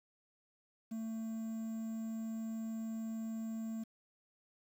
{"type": "tone with quantisation", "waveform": "triangle", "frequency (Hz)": 223.3, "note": "A3", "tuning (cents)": 26, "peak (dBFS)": -36, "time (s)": [0.91, 3.84], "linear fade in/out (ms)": 10, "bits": 10, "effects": []}